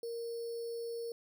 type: tone with sample-and-hold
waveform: sine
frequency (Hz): 466.2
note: A#4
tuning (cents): 0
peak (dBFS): -37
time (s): 0.03-1.12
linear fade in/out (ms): 2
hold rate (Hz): 4900
effects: none